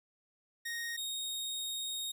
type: tone pair in turn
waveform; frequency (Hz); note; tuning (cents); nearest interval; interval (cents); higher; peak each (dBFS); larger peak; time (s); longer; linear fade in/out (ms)
sawtooth; 1864.7 / 3729; A#6 / A#7; 0 / 0; octave; 1200; second; -33 / -33; neither; 0.65-0.97 / 0.97-2.12; second; 10
effects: none